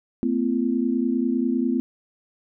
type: tone cluster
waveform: sine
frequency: 224.9 / 254.9 / 339.9 Hz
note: A3 / C4 / F4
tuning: +38 / -45 / -47 cents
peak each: -25 / -22 / -27 dBFS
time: 0.23-1.8 s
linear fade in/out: 0 ms
effects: none